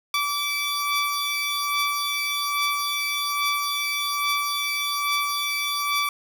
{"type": "beating tone pair", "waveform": "15% pulse", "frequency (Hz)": [1156, 1157.2], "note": ["D6", "D6"], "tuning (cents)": [-28, -26], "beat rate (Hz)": 1.2, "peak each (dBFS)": [-18, -23], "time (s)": [0.14, 6.09], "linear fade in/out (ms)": 2, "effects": []}